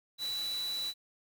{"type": "tone in noise", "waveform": "sine", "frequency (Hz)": 3951, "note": "B7", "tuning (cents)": 0, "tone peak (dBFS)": -33, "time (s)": [0.18, 0.94], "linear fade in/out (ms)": 50, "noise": "white", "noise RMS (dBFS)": -45, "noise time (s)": [0.18, 0.94], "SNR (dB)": 9, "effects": []}